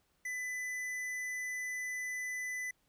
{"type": "tone with tanh clipping", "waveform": "sine", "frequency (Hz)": 2000, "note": "B6", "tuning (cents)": 21, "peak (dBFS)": -38, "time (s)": [0.25, 2.71], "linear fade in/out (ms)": 5, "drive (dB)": 13, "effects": ["pink hiss -75 dBFS RMS until 2.88 s"]}